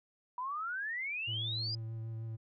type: exponential sweep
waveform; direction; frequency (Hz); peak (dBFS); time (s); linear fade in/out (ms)
sine; up; 972 to 4978; -35; 0.38-1.75; 2
type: tone with vibrato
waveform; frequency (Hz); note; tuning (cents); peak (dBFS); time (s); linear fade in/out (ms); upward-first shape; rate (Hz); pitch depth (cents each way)
triangle; 112.4; A2; +37; -36; 1.27-2.37; 20; triangle; 6.4; 20
effects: none